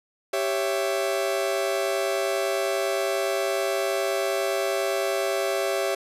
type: chord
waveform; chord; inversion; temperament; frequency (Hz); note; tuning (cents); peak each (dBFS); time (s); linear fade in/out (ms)
40% pulse; C# diminished; second; equal with one note detuned; 392 / 554.4 / 664.2; G4 / C#5 / E5; 0 / 0 / +13; -27; 0.33-5.95; 5
effects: resampled to 32000 Hz